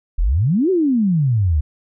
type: exponential two-way sweep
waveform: sine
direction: up then down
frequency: 35.46 to 392 to 69.9 Hz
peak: -13 dBFS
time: 0.18-1.61 s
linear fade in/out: 10 ms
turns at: 0.7 s
effects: none